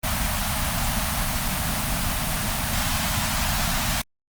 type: band-stop noise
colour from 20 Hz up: pink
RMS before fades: -24 dBFS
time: 0.03-4.02 s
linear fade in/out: 10 ms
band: 260 to 600 Hz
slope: 96 dB/octave
effects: Opus 24 kbps